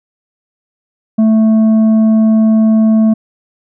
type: tone with tanh clipping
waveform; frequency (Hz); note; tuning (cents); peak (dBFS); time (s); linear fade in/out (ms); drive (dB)
triangle; 220; A3; 0; -7; 1.18-3.14; 10; 10
effects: none